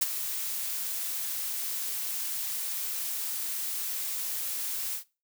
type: noise with ADSR envelope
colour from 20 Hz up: blue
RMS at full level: -22 dBFS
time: 0.01-5.04 s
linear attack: 11 ms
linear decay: 23 ms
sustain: -11 dB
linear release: 99 ms
effects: noise-tail reverb RT60 0.3 s tail -21 dB re dry